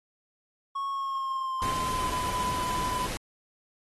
triangle tone with pitch glide, 1100 to 1002.9 Hz, C#6 to B5, -14 to +26 cents, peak -27 dBFS, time 0.75-3.07 s, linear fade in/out 10 ms, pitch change -160 cents, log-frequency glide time 0.89-2.22 s
pink noise, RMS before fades -35 dBFS, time 1.62-3.17 s, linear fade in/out 0 ms
effects AAC 32 kbps

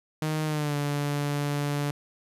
sawtooth tone with pitch glide, 155.1 to 144.71 Hz, D#3 to D3, -5 to -25 cents, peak -22 dBFS, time 0.22-1.91 s, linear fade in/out 2 ms, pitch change -120 cents, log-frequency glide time 0.45-0.76 s, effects resampled to 32000 Hz + 10-bit

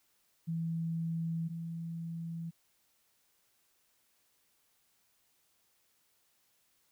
sine tone pair in turn, 164.81 / 166.15 Hz, E3 / E3, 0 / +14 cents, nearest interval unison, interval 14 cents, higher second, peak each -32 / -37 dBFS, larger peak first, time 0.47-1.49 / 1.49-2.51 s, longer neither, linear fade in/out 20 ms, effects white hiss -73 dBFS RMS until 6.91 s

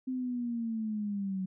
sine linear sweep, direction down, 260 to 185.6 Hz, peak -31 dBFS, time 0.07-1.46 s, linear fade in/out 10 ms, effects none

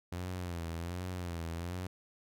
sawtooth tone with vibrato, 87 Hz, F2, 6 cents flat, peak -33 dBFS, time 0.12-1.87 s, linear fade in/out 5 ms, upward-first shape sine, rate 1.3 Hz, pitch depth 88 cents each way, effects none

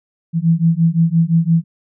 sine beating tone pair, 162.8 / 168.6 Hz, E3 / E3, -21 / +39 cents, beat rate 5.8 Hz, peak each -14 dBFS, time 0.33-1.64 s, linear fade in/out 50 ms, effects none

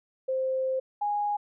sine tone pair in turn, 523.3 / 825.9 Hz, C5 / G#5, 0 / -10 cents, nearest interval minor sixth, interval 790 cents, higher second, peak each -25 dBFS, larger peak neither, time 0.28-0.8 / 1.01-1.37 s, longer first, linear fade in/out 10 ms, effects none

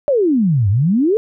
sine exponential two-way sweep, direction down then up, 603 to 93.3 to 460.9 Hz, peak -11 dBFS, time 0.08-1.17 s, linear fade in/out 0 ms, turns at 0.69 s, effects none

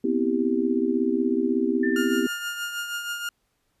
sine chord, C major seventh, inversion third, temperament just, 245.3 / 261.6 / 327 / 392.4 Hz, B3 / C4 / E4 / G4, -12 / 0 / -14 / +2 cents, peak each -26 dBFS, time 0.04-2.27 s, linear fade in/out 5 ms
sine tone with exponential decay, 1784 Hz, A6, 23 cents sharp, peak -27 dBFS, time 1.83-3.21 s, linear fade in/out 5 ms, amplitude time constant 300 ms
30% pulse tone with tremolo, 1415 Hz, F6, 22 cents sharp, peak -24 dBFS, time 1.96-3.29 s, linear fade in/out 2 ms, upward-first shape triangle, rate 6.3 Hz, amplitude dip 55%
effects pink hiss -72 dBFS RMS until 3.8 s + resampled to 32000 Hz

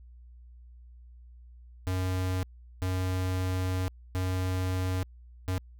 square tone bursts at uneven times, 92.5 Hz, F#2, in tune, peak -28 dBFS, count 4, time 1.87-2.43 / 2.82-3.88 / 4.15-5.03 / 5.48-5.58 s, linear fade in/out 0 ms, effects added 60 Hz sine -48 dBFS peak until 5.79 s

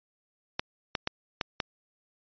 clicks, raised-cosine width 0.2 ms, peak -10 dBFS, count 5, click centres 0.595 / 0.952 / 1.074 / 1.412 / 1.602 s, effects resampled to 11025 Hz

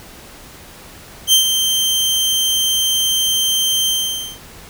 sawtooth tone with ADSR envelope, 3136 Hz, G7, in tune, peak -4 dBFS, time 1.27-4.39 s, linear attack 58 ms, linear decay 110 ms, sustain -7 dB, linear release 510 ms, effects pink hiss -39 dBFS RMS until 4.69 s

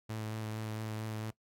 sawtooth tone with vibrato, 109.3 Hz, A2, 11 cents flat, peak -33 dBFS, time 0.09-1.31 s, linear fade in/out 10 ms, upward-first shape sine, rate 4.4 Hz, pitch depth 16 cents each way, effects noise-tail reverb RT60 0.1 s tail -21 dB re dry + AAC 64 kbps

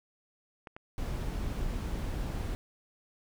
clicks, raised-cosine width 0.5 ms, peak -29 dBFS, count 2, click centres 0.672 / 0.765 s
brown noise, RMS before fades -34 dBFS, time 0.98-2.55 s, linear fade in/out 0 ms
effects none

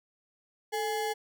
square ring-modulated tone, 633 Hz, D#5, 30 cents sharp, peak -27 dBFS, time 0.72-1.14 s, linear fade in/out 20 ms, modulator 194 Hz, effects none

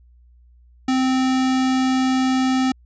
square tone, 260 Hz, C4, 11 cents flat, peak -17 dBFS, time 0.88-2.72 s, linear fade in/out 5 ms, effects added 60 Hz sine -48 dBFS peak until 2.85 s + resampled to 16000 Hz

